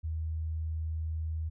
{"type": "tone", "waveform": "sine", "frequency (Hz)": 79.7, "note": "D#2", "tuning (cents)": 42, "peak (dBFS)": -31, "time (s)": [0.03, 1.5], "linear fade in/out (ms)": 20, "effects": []}